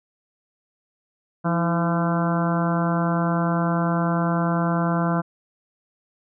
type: harmonic tone with a mistuned harmonic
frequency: 170 Hz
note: F3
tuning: 46 cents flat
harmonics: 1 / 2 / 3 / 4 / 5 / 6 / 7 / 8 / 9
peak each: -21 / -29 / -32 / -28 / -34 / -30 / -34 / -31 / -36 dBFS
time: 1.44-5.22 s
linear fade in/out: 20 ms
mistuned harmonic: 2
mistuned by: -67 cents
effects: none